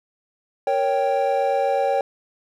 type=chord; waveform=triangle; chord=G diminished; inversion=first; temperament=equal; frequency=466.2 / 554.4 / 784 Hz; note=Bb4 / Db5 / G5; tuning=0 / 0 / 0 cents; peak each=-24 / -19 / -20 dBFS; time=0.67-2.01 s; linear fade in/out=2 ms; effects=none